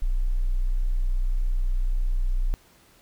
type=tone; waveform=sine; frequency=30.87 Hz; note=B0; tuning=in tune; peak=-20 dBFS; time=0.02-2.54 s; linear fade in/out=0 ms; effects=pink hiss -57 dBFS RMS until 3.01 s